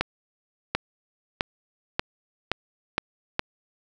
accelerating click train, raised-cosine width 0.3 ms, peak -6 dBFS, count 7, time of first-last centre 0.01-3.394 s, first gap 740 ms, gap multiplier 0.89, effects none

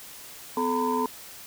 sine tone cluster, 251.9 / 434.5 / 923 / 1005 Hz, B3 / A4 / A#5 / B5, +34 / -22 / -17 / +30 cents, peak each -28 dBFS, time 0.57-1.06 s, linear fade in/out 2 ms, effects tanh soft clip ceiling -15 dBFS + white hiss -44 dBFS RMS until 1.46 s

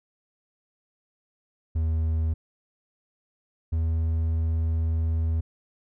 triangle tone pair in turn, 80 / 81.07 Hz, D#2 / E2, +49 / -28 cents, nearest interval unison, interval 23 cents, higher second, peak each -20 dBFS, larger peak neither, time 1.75-2.34 / 3.72-5.41 s, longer second, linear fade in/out 10 ms, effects none

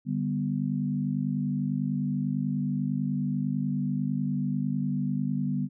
sine chord, G major, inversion second, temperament equal, 146.83 / 196 / 246.9 Hz, D3 / G3 / B3, 0 / 0 / 0 cents, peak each -30 dBFS, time 0.05-5.69 s, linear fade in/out 50 ms, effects none

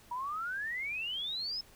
sine exponential sweep, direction up, 946 to 5274 Hz, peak -34 dBFS, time 0.11-1.61 s, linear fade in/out 5 ms, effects pink hiss -59 dBFS RMS until 1.75 s

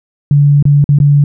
sine tone with dropouts, 143.9 Hz, D3, 35 cents flat, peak -4 dBFS, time 0.31-1.24 s, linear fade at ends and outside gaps 2 ms, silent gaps 0.626-0.653 / 0.842-0.89 / 0.987-1.001 s, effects none

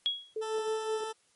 sine tone with exponential decay, 3322 Hz, G#7, in tune, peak -23 dBFS, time 0.06-0.34 s, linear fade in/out 0 ms, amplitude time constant 60 ms
sine tone with vibrato, 435.7 Hz, A4, 17 cents flat, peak -31 dBFS, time 0.36-1.04 s, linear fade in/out 5 ms, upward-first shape sine, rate 2.8 Hz, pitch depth 9 cents each way
20% pulse tone, 441.2 Hz, A4, 5 cents sharp, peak -30 dBFS, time 0.41-1.13 s, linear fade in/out 20 ms
effects white hiss -68 dBFS RMS until 1.35 s + MP3 48 kbps

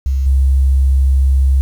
sine tone with level steps, 67 Hz, C2, 42 cents sharp, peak -12 / -8 dBFS, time 0.06-1.61 s, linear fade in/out 0 ms, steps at 0.26 s, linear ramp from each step 5 ms, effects 7-bit

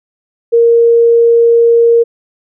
sine tone, 466.2 Hz, A#4, in tune, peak -4 dBFS, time 0.52-2.04 s, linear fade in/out 20 ms, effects none

